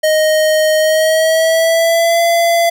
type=tone with pitch glide; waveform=square; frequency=622.3 to 678.6 Hz; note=D#5 to F5; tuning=0 to -50 cents; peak=-10 dBFS; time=0.03-2.7 s; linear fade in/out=10 ms; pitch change=+150 cents; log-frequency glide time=0.78-2.22 s; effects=none